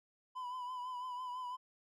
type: tone with vibrato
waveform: triangle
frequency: 1000 Hz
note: B5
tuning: 21 cents sharp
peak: -38 dBFS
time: 0.35-1.57 s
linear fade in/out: 20 ms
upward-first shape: triangle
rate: 6 Hz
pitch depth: 50 cents each way
effects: none